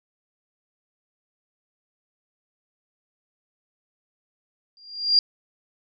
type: tone with exponential growth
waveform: sine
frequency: 4784 Hz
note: D8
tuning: 31 cents sharp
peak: -11 dBFS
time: 4.77-5.19 s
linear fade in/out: 1 ms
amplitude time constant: 90 ms
effects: none